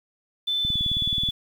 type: tone with pitch glide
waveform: sine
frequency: 3520 to 3446 Hz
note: A7 to A7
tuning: 0 to -37 cents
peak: -22 dBFS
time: 0.47-1.31 s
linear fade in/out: 10 ms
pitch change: -37 cents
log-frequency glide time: 0.67-0.79 s
type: click train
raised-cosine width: 5 ms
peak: -20 dBFS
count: 13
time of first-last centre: 0.65-1.288 s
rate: 18.8 Hz
effects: 8-bit